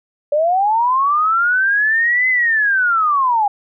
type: linear two-way sweep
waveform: sine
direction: up then down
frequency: 570 to 2049 to 795 Hz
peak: -12 dBFS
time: 0.32-3.48 s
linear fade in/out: 5 ms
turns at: 2.29 s
effects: none